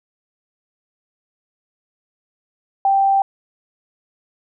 sine tone, 784 Hz, G5, in tune, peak -12 dBFS, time 2.85-3.22 s, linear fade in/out 2 ms, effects none

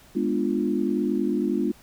sine chord, G# diminished seventh, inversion none, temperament equal with one note detuned, 207.7 / 246.9 / 296.6 / 349.2 Hz, G#3 / B3 / D4 / F4, 0 / 0 / +17 / 0 cents, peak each -27 dBFS, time 0.15-1.72 s, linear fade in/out 10 ms, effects pink hiss -53 dBFS RMS until 1.82 s

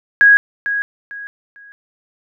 sine tone with echo, 1651 Hz, G#6, 11 cents flat, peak -5 dBFS, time 0.21-0.37 s, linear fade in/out 0 ms, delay 450 ms, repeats 3, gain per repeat -11 dB, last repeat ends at 1.72 s, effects none

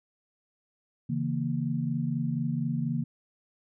sine chord, A# diminished, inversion first, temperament equal with one note detuned, 138.59 / 162.73 / 233.1 Hz, C#3 / E3 / A#3, 0 / -22 / 0 cents, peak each -31 dBFS, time 1.09-3.04 s, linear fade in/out 10 ms, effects none

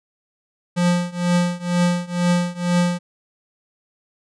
square tone with tremolo, 176 Hz, F3, 14 cents sharp, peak -14 dBFS, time 0.76-2.99 s, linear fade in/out 20 ms, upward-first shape triangle, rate 2.1 Hz, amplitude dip 95%, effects resampled to 22050 Hz

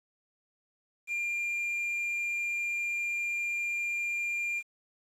triangle tone with quantisation, 2395 Hz, D7, 33 cents sharp, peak -28 dBFS, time 1.07-4.63 s, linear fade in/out 50 ms, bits 9, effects low-pass 11000 Hz 12 dB/octave

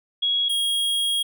sine / square tone pair in turn, 3322 / 3280 Hz, G#7 / G#7, 0 / -22 cents, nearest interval unison, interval 22 cents, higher first, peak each -19 / -21 dBFS, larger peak first, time 0.22-0.49 / 0.49-1.23 s, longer second, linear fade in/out 10 ms, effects none

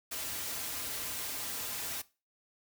white noise with comb filter, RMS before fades -38 dBFS, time 0.11-2.02 s, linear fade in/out 10 ms, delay 5.4 ms, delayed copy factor -0.5, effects noise-tail reverb RT60 0.3 s tail -19 dB re dry

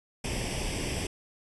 pink noise with comb filter, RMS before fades -32 dBFS, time 0.24-1.07 s, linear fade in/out 5 ms, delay 0.37 ms, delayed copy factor +0.75, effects resampled to 24000 Hz

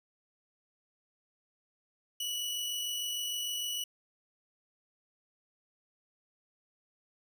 sawtooth tone with amplitude modulation, 2944 Hz, F#7, 9 cents flat, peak -29 dBFS, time 2.2-3.84 s, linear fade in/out 5 ms, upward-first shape sine, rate 46.6 Hz, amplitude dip 25%, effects none

